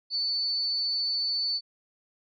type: tone with amplitude modulation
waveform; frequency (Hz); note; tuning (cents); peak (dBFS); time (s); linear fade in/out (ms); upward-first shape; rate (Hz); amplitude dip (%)
sine; 4493; C#8; +23; -23; 0.1-1.61; 50; sine; 242; 55
effects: none